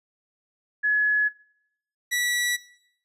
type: tone pair in turn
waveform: sine / sawtooth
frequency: 1696 / 1949.8 Hz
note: G#6 / B6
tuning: +36 / -23 cents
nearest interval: major second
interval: 241 cents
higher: second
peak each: -19 dBFS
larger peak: neither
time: 0.83-1.29 / 2.11-2.57 s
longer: neither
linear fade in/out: 20 ms
effects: noise-tail reverb RT60 0.7 s tail -20 dB re dry + resampled to 32000 Hz